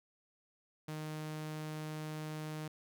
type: tone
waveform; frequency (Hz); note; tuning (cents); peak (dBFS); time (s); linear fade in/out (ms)
sawtooth; 154.5; D#3; -12; -36; 0.88-2.68; 5
effects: none